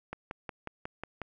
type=click train; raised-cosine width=0.5 ms; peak=-22 dBFS; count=7; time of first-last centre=0.13-1.217 s; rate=5.52 Hz; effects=none